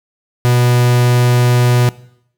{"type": "tone", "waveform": "45% pulse", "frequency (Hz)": 122.7, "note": "B2", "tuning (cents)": -11, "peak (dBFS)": -9, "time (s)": [0.45, 1.89], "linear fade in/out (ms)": 0, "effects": ["noise-tail reverb RT60 0.7 s tail -20 dB re dry"]}